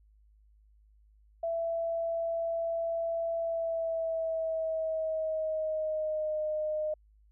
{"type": "tone with pitch glide", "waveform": "sine", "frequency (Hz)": [666, 614.3], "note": ["E5", "D#5"], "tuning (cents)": [18, -22], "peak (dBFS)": -29, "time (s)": [1.43, 6.94], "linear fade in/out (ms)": 5, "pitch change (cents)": -140, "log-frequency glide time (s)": [3.38, 6.4], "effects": ["added 52 Hz sine -59 dBFS peak until 7.31 s"]}